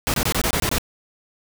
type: noise bursts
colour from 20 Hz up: pink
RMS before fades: -21 dBFS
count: 8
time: 0.07-0.783 s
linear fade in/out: 0 ms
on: 69 ms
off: 23 ms
effects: none

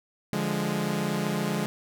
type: chord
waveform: sawtooth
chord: D diminished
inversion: none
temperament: equal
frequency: 146.83 / 174.61 / 207.7 Hz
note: D3 / F3 / Ab3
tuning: 0 / 0 / 0 cents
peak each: -28 / -27 / -25 dBFS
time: 0.33-1.66 s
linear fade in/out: 0 ms
effects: none

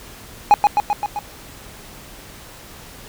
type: tone with echo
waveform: triangle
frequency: 830 Hz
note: G#5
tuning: 1 cent flat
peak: -4 dBFS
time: 0.51-0.54 s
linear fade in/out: 0 ms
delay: 130 ms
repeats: 5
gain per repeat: -3 dB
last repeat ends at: 1.19 s
effects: pink hiss -40 dBFS RMS until 3.08 s

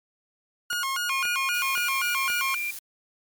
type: tone with vibrato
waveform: sawtooth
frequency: 1244.5 Hz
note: D#6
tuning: in tune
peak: -22 dBFS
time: 0.7-2.55 s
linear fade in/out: 5 ms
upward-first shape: square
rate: 3.8 Hz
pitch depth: 250 cents each way
type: click train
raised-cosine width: 0.3 ms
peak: -21 dBFS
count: 4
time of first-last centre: 0.73-2.301 s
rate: 1.91 Hz
type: tone with pitch glide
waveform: sine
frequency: 2437 to 2379 Hz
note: D#7 to D7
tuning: -37 to +22 cents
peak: -27 dBFS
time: 1.09-2.71 s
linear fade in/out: 5 ms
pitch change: -41 cents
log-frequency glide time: 1.71-1.96 s
type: noise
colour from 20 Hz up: blue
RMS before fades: -37 dBFS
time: 1.54-2.79 s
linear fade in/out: 2 ms
effects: MP3 96 kbps

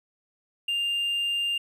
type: tone with hard clipping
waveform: sine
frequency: 2800 Hz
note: F7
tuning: 4 cents sharp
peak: -25 dBFS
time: 0.68-1.58 s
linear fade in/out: 5 ms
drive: 2 dB
effects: none

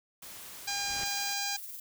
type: noise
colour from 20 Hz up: white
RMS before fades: -46 dBFS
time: 0.22-1.34 s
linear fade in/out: 5 ms
type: noise with exponential growth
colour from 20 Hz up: pink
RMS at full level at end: -40 dBFS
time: 0.48-1.04 s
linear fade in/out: 2 ms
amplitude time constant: 120 ms
type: harmonic tone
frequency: 805 Hz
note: G5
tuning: 46 cents sharp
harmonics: 1 / 2 / 3 / 4 / 5 / 6 / 7 / 8 / 9 / 10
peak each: -39 / -40 / -40 / -45 / -40 / -37 / -42 / -41 / -43 / -46 dBFS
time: 0.67-1.57 s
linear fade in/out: 10 ms
type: noise with tremolo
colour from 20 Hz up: violet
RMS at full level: -41 dBFS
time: 1.05-1.8 s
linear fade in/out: 5 ms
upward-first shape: triangle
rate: 19 Hz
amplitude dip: 45%
effects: none

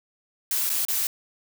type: noise with dropouts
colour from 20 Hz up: blue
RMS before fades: -25 dBFS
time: 0.51-1.07 s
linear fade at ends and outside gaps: 1 ms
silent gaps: 0.694-0.7 / 0.851-0.884 s
effects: none

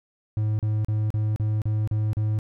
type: tone bursts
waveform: triangle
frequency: 107.3 Hz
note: A2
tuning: 43 cents flat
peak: -19 dBFS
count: 8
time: 0.37-2.389 s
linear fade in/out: 0 ms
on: 220 ms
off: 37 ms
effects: none

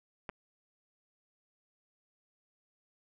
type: clicks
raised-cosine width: 0.5 ms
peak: -24 / -30 dBFS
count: 2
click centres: 0.292 / 0.297 s
effects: none

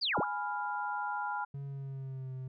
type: linear two-way sweep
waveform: sine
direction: down then up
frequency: 5000 to 98 to 1620 Hz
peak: -29 dBFS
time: 0.01-0.25 s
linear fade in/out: 20 ms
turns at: 0.19 s
type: chord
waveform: sine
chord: F diminished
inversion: first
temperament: equal with one note detuned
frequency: 830.6 / 990.6 / 1396.9 Hz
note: Ab5 / Cb6 / F6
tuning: 0 / +5 / 0 cents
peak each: -36 / -38 / -38 dBFS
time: 0.14-1.45 s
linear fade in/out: 10 ms
type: tone with pitch glide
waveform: triangle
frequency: 139.4 to 130.06 Hz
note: C#3 to C3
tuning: +10 to -10 cents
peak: -36 dBFS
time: 1.54-2.48 s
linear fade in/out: 5 ms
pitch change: -120 cents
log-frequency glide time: 1.65-2.33 s
effects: none

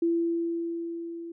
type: tone with level ramp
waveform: sine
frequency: 336.5 Hz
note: E4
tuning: 36 cents sharp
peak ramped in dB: -21 to -36 dBFS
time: 0.02-1.32 s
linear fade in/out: 5 ms
effects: none

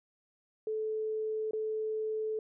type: tone with dropouts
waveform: sine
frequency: 435.1 Hz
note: A4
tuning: 19 cents flat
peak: -31 dBFS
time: 0.67-2.39 s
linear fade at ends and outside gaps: 2 ms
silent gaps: 1.51-1.533 s
effects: none

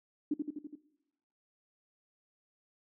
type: tone with echo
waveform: sine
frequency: 296.3 Hz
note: D4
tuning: 15 cents sharp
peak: -27 dBFS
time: 0.31-0.34 s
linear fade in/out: 5 ms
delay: 83 ms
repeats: 5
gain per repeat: -3 dB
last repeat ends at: 0.755 s
effects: noise-tail reverb RT60 1.0 s tail -20 dB re dry

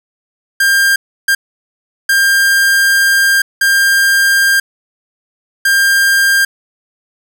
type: tone bursts at uneven times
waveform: 45% pulse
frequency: 1598 Hz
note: G6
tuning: 33 cents sharp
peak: -8 dBFS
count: 5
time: 0.6-0.96 / 1.28-1.35 / 2.09-3.42 / 3.61-4.6 / 5.65-6.45 s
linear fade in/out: 5 ms
effects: none

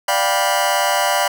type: chord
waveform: sawtooth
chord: G dominant seventh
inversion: second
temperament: just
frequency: 588 / 705.6 / 784 / 980 Hz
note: D5 / F5 / G5 / B5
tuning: +2 / +18 / 0 / -14 cents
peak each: -17 dBFS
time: 0.08-1.28 s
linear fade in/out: 5 ms
effects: none

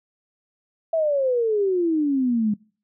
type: exponential sweep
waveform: sine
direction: down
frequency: 665 to 205.1 Hz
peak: -18 dBFS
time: 0.93-2.54 s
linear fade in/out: 5 ms
effects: noise-tail reverb RT60 0.4 s tail -24 dB re dry

